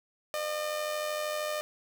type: tone with amplitude modulation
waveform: sawtooth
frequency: 605 Hz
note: D#5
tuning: 49 cents flat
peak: -25 dBFS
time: 0.34-1.61 s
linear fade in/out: 0 ms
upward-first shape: sine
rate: 93 Hz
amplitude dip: 45%
effects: none